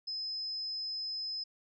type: tone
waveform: sine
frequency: 5100 Hz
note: D#8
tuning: 42 cents sharp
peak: -35 dBFS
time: 0.07-1.44 s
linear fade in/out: 10 ms
effects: none